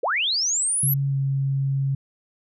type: linear sweep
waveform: sine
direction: up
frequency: 390 to 12000 Hz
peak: -20 dBFS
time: 0.03-0.94 s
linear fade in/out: 5 ms
type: tone with pitch glide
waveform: sine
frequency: 138.59 to 136.68 Hz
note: C#3 to C#3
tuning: 0 to -24 cents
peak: -20 dBFS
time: 0.83-1.95 s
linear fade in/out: 5 ms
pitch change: -24 cents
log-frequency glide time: 1.08-1.16 s
effects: none